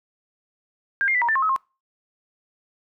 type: tone with pitch steps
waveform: sine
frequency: 1603 / 2119 / 1984 / 945 / 1774 / 1071 / 1280 / 1067 Hz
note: G6 / C7 / B6 / A#5 / A6 / C6 / D#6 / C6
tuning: +38 / +21 / +7 / +23 / +14 / +40 / +49 / +34 cents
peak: -18 dBFS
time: 1.01-1.562 s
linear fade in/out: 0 ms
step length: 69 ms
effects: noise-tail reverb RT60 0.3 s tail -25 dB re dry